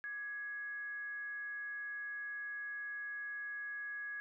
sine tone with frequency modulation, 1671 Hz, G#6, 10 cents sharp, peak -40 dBFS, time 0.04-4.2 s, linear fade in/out 0 ms, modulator 488 Hz, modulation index 0.22, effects none

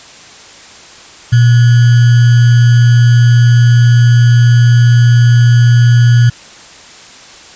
sine tone with sample-and-hold, 119.9 Hz, A#2, 49 cents sharp, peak -3 dBFS, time 1.32-6.3 s, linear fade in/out 10 ms, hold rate 1575 Hz, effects white hiss -35 dBFS RMS until 7.55 s + resampled to 16000 Hz

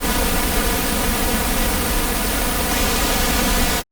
pink noise with comb filter, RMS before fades -18 dBFS, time 0-3.83 s, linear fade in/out 50 ms, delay 4.1 ms, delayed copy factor +0.85, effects Opus 32 kbps

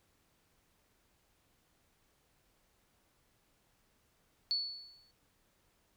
sine tone with exponential decay, 4435 Hz, C#8, in tune, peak -28 dBFS, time 4.51-5.11 s, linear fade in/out 0 ms, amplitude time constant 130 ms, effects pink hiss -73 dBFS RMS until 5.96 s

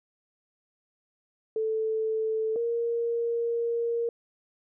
sine tone pair in turn, 440 / 467.2 Hz, A4 / A#4, 0 / +4 cents, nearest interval minor second, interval 104 cents, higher second, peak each -25 / -25 dBFS, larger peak neither, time 1.56-2.56 / 2.56-4.09 s, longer second, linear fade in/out 2 ms, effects none

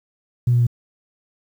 sine tone with pitch steps, 121.9 / 120.71 / 119.53 Hz, B2 / B2 / A#2, -22 / -39 / +44 cents, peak -12 dBFS, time 0.47-0.668 s, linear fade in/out 5 ms, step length 66 ms, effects tanh soft clip ceiling -8 dBFS + 8-bit

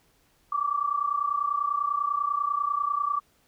sine tone pair together, 1144.9 / 1175 Hz, D6 / D6, -44 / +1 cents, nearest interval unison, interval 45 cents, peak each -27 / -27 dBFS, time 0.52-3.2 s, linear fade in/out 5 ms, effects pink hiss -65 dBFS RMS until 3.47 s

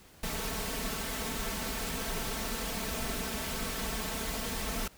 pink noise with comb filter, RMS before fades -35 dBFS, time 0.23-4.88 s, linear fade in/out 5 ms, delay 4.5 ms, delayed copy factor +0.75, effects pink hiss -57 dBFS RMS until 4.97 s

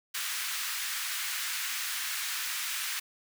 pink high-pass noise, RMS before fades -34 dBFS, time 0.14-3 s, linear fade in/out 10 ms, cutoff 1400 Hz, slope 24 dB/octave, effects none

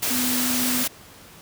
sine tone in noise, 250 Hz, B3, 21 cents sharp, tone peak -25 dBFS, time 0.1-0.84 s, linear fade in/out 10 ms, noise white, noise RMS -24 dBFS, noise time 0.02-0.88 s, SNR -4 dB, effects pink hiss -46 dBFS RMS until 1.41 s + high-pass 60 Hz 12 dB/octave

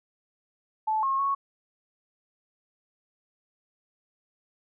sine tone with pitch steps, 870 / 1080 / 1106 Hz, A5 / C#6 / C#6, -20 / -45 / -4 cents, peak -23 dBFS, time 0.87-1.35 s, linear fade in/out 10 ms, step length 160 ms, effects none

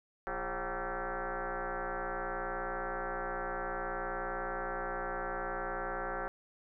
sine tone with frequency modulation, 407.7 Hz, G#4, 32 cents flat, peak -34 dBFS, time 0.27-6.28 s, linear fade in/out 0 ms, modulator 189 Hz, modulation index 6.7, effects none

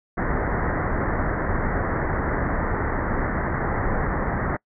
pink low-pass noise, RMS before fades -24 dBFS, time 0.17-4.57 s, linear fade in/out 10 ms, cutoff 2000 Hz, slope 96 dB/octave, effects noise-tail reverb RT60 0.1 s tail -25 dB re dry

